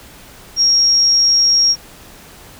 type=tone; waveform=sine; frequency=5588 Hz; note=F8; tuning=in tune; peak=-9 dBFS; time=0.56-1.76 s; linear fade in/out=50 ms; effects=pink hiss -40 dBFS RMS until 2.59 s